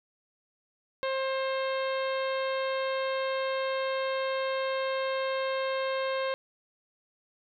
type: harmonic tone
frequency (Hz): 531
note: C5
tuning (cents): +25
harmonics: 1 / 2 / 3 / 4 / 5 / 6 / 7 / 8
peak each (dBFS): -29 / -35 / -39 / -41 / -43 / -45 / -46 / -47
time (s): 1.03-6.34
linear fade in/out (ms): 0
effects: none